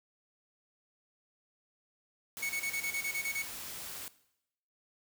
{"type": "noise", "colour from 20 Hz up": "white", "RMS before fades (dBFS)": -43, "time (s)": [2.37, 4.08], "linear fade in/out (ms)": 0}
{"type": "tone bursts", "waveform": "45% pulse", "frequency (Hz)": 2217, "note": "C#7", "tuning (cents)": 0, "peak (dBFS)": -32, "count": 10, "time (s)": [2.42, 3.424], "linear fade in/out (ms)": 10, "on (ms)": 77, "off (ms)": 26}
{"effects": ["noise-tail reverb RT60 0.8 s tail -18 dB re dry"]}